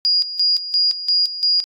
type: tone with tremolo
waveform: sine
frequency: 4861 Hz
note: D#8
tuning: 41 cents flat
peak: -13 dBFS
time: 0.05-1.64 s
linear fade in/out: 0 ms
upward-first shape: square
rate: 2.9 Hz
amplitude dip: 75%
effects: AAC 64 kbps